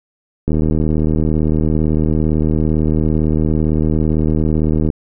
click train, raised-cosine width 3 ms, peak -4 dBFS, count 345, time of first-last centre 0.48-4.902 s, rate 77.8 Hz, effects none

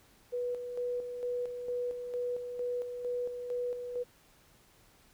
sine tone with tremolo, 489.9 Hz, B4, 14 cents flat, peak -31 dBFS, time 0.32-4.04 s, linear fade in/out 20 ms, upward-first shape square, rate 2.2 Hz, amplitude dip 50%, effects pink hiss -63 dBFS RMS until 5.13 s

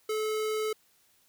square tone, 432.3 Hz, A4, 31 cents flat, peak -29 dBFS, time 0.09-0.73 s, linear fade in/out 5 ms, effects white hiss -66 dBFS RMS until 1.28 s

